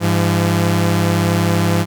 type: tone pair together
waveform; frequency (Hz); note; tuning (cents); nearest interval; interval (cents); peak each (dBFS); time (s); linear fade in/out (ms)
sawtooth; 101.2 / 170.2; G#2 / F3; -44 / -44; major sixth; 900; -12; 0-1.86; 50
effects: none